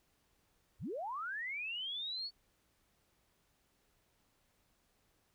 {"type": "linear sweep", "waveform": "sine", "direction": "up", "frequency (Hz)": [38.89, 4488], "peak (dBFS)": -38, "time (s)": [0.79, 2.31], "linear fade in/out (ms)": 50, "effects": ["pink hiss -75 dBFS RMS until 5.34 s"]}